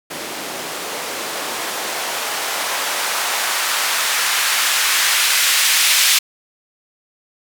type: noise with band-pass filter sweep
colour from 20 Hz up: blue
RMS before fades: -19 dBFS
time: 0.1-6.19 s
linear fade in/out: 10 ms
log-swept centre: 310 to 2500 Hz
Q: 0.86
effects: none